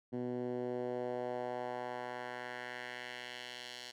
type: tone with band-pass filter sweep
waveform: 10% pulse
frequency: 123.47 Hz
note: B2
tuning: in tune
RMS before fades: -41 dBFS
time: 0.12-3.92 s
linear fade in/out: 20 ms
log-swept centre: 260 to 4200 Hz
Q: 1.4
effects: none